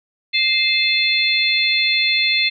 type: harmonic tone with a mistuned harmonic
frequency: 698.5 Hz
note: F5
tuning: in tune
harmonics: 3 / 4 / 5 / 6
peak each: -20 / -20 / -20 / -20 dBFS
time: 0.33-2.5 s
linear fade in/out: 20 ms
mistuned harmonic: 4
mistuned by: -120 cents
effects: none

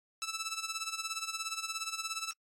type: tone with tremolo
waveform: 10% pulse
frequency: 1318 Hz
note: E6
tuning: 1 cent flat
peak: -25 dBFS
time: 0.22-2.31 s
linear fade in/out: 0 ms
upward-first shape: sine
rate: 17 Hz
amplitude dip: 75%
effects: noise-tail reverb RT60 0.1 s tail -25 dB re dry + AAC 48 kbps

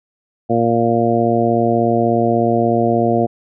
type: harmonic tone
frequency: 116.54 Hz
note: A#2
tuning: in tune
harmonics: 1 / 2 / 3 / 4 / 5 / 6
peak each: -22 / -18 / -19 / -20 / -21 / -18 dBFS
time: 0.49-3.27 s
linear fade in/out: 20 ms
effects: none

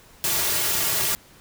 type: noise with comb filter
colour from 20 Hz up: white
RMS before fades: -23 dBFS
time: 0.24-1.15 s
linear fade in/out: 0 ms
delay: 3.9 ms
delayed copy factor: -1
effects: pink hiss -51 dBFS RMS until 1.4 s

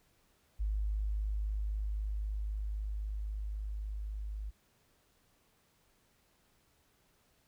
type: tone with level ramp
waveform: sine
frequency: 51.91 Hz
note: G#1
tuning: in tune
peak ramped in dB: -30 to -37 dBFS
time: 0.59-4.51 s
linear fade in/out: 20 ms
effects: pink hiss -71 dBFS RMS until 7.47 s

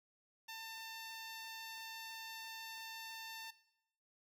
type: tone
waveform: 10% pulse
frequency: 897 Hz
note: A5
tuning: 33 cents sharp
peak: -38 dBFS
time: 0.48-3.51 s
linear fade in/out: 10 ms
effects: noise-tail reverb RT60 0.8 s tail -18 dB re dry

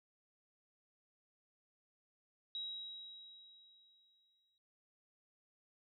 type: tone with exponential decay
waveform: sine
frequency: 3839 Hz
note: B7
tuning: 50 cents flat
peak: -39 dBFS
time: 2.55-4.58 s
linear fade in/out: 1 ms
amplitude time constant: 440 ms
effects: none

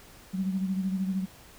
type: beating tone pair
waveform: sine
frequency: 188.6 / 201.6 Hz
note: F#3 / G3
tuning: +33 / +49 cents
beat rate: 13 Hz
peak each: -27 / -35 dBFS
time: 0.33-1.26 s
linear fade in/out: 20 ms
effects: pink hiss -52 dBFS RMS until 1.58 s

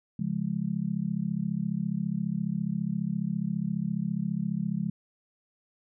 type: chord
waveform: sine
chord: Db major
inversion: none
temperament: just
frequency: 138.59 / 173.24 / 207.9 Hz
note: Db3 / F3 / Ab3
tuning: 0 / -14 / +2 cents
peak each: -35 / -30 / -31 dBFS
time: 0.19-4.9 s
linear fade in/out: 5 ms
effects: none

